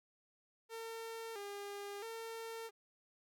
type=tone with vibrato; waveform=sawtooth; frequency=428.3 Hz; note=A4; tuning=47 cents flat; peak=-40 dBFS; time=0.69-2.71 s; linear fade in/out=50 ms; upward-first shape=square; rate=0.75 Hz; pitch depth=100 cents each way; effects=none